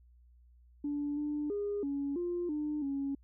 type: tone with pitch steps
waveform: sine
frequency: 290 / 296.1 / 408.7 / 281.3 / 350.5 / 299.6 / 277.1 Hz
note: D4 / D4 / G#4 / C#4 / F4 / D4 / C#4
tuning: -22 / +14 / -28 / +26 / +6 / +35 / -1 cents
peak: -31 dBFS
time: 0.84-3.15 s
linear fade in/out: 5 ms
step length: 330 ms
effects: tanh soft clip ceiling -27 dBFS + added 60 Hz sine -58 dBFS peak until 3.23 s